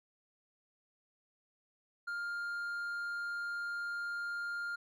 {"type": "tone with hard clipping", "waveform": "sine", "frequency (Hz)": 1404, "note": "F6", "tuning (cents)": 9, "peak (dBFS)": -37, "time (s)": [2.07, 4.76], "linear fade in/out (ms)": 10, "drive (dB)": 3, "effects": []}